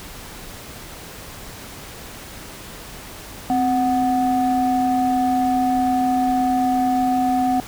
sine tone pair together, 259.4 / 740 Hz, C4 / F#5, -15 / 0 cents, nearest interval octave + tritone, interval 1815 cents, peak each -18 / -17 dBFS, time 3.5-7.6 s, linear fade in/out 0 ms, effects tanh soft clip ceiling -11 dBFS + pink hiss -37 dBFS RMS until 7.67 s

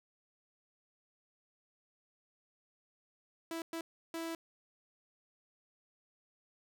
sawtooth tone bursts at uneven times, 329.6 Hz, E4, in tune, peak -34 dBFS, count 3, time 3.51-3.62 / 3.73-3.81 / 4.14-4.35 s, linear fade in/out 2 ms, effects none

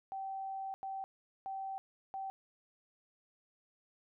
sine tone bursts at uneven times, 774 Hz, G5, 22 cents flat, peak -38 dBFS, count 4, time 0.12-0.74 / 0.83-1.04 / 1.46-1.78 / 2.14-2.3 s, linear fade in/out 0 ms, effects none

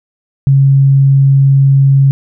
sine tone, 137 Hz, C#3, 20 cents flat, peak -4 dBFS, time 0.47-2.11 s, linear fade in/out 0 ms, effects none

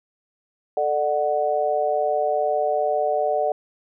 sine chord, D major, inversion second, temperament equal with one note detuned, 440 / 597.6 / 740 Hz, A4 / D5 / F#5, 0 / +30 / 0 cents, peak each -26 / -22 / -23 dBFS, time 0.77-3.52 s, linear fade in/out 2 ms, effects none

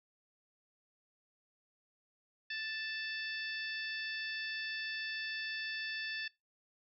harmonic tone with a mistuned harmonic, 880 Hz, A5, in tune, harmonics 2 / 3 / 4 / 5 / 6, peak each -40 / -44 / -46 / -48 / -50 dBFS, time 2.5-6.28 s, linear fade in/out 5 ms, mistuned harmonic 5, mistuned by +49 cents, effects noise-tail reverb RT60 0.2 s tail -22 dB re dry

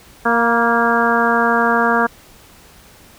harmonic tone with a mistuned harmonic, 233.1 Hz, A#3, in tune, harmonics 1 / 2 / 3 / 4 / 5 / 6 / 7, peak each -20 / -20 / -20 / -20 / -20 / -20 / -20 dBFS, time 0.25-2.07 s, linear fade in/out 10 ms, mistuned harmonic 4, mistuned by +22 cents, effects pink hiss -45 dBFS RMS until 3.18 s

